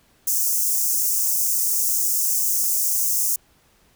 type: high-pass noise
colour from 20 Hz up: white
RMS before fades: -21 dBFS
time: 0.27-3.36 s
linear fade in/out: 5 ms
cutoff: 5700 Hz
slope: 48 dB/octave
effects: pink hiss -59 dBFS RMS until 3.95 s